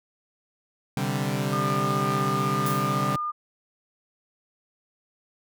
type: chord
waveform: sawtooth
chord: C suspended second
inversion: none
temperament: equal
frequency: 130.81 / 146.83 / 196 Hz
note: C3 / D3 / G3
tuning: 0 / 0 / 0 cents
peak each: -25 dBFS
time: 0.97-3.16 s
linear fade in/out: 2 ms
type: tone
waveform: sine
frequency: 1210 Hz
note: D#6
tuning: 49 cents flat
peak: -26 dBFS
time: 1.52-3.32 s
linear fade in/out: 20 ms
type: noise with exponential decay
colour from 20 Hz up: blue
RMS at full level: -31 dBFS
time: 2.66-3.05 s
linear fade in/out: 2 ms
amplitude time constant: 84 ms
effects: none